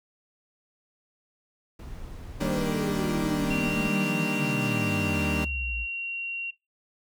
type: noise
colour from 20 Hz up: brown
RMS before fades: -39 dBFS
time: 1.79-3.89 s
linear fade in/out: 5 ms
type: exponential sweep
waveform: sine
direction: down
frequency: 570 to 55 Hz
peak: -31 dBFS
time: 2.39-5.87 s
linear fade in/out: 50 ms
type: chord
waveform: 35% pulse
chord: Eb major seventh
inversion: none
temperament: equal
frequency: 155.56 / 196 / 233.1 / 293.7 Hz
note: Eb3 / G3 / Bb3 / D4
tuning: 0 / 0 / 0 / 0 cents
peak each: -30 dBFS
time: 2.4-5.45 s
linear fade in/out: 10 ms
type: tone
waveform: sine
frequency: 2750 Hz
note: F7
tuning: 27 cents flat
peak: -29 dBFS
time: 3.5-6.51 s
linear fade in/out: 10 ms
effects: noise-tail reverb RT60 0.2 s tail -19 dB re dry